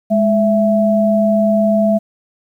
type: tone pair together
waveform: sine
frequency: 208.8 / 663 Hz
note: G#3 / E5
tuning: +10 / +10 cents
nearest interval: octave + minor sixth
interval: 2000 cents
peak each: -13 dBFS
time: 0.1-1.99 s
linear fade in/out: 20 ms
effects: 8-bit